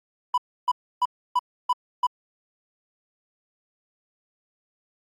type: tone bursts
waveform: triangle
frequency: 990 Hz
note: B5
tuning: 4 cents sharp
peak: -16 dBFS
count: 6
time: 0.34-2.068 s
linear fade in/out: 5 ms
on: 38 ms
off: 300 ms
effects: Opus 48 kbps